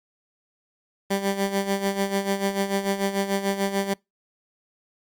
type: tone with tremolo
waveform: 15% pulse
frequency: 197 Hz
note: G3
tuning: 9 cents sharp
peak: -14 dBFS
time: 1.1-3.94 s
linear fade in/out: 10 ms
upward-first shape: sine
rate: 6.8 Hz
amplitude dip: 70%
effects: noise-tail reverb RT60 0.2 s tail -26 dB re dry + Opus 48 kbps